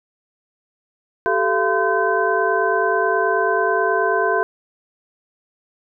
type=tone cluster; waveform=sine; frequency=387.6 / 436.9 / 684 / 1022 / 1536 Hz; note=G4 / A4 / F5 / C6 / G6; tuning=-20 / -12 / -36 / -41 / -36 cents; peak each=-22 dBFS; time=1.26-4.43 s; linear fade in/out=0 ms; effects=none